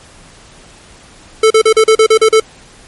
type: tone bursts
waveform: square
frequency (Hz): 440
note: A4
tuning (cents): 0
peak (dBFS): -5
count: 9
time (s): 1.43-2.4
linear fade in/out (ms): 5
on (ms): 74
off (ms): 38
effects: pink hiss -40 dBFS RMS until 2.87 s + MP3 48 kbps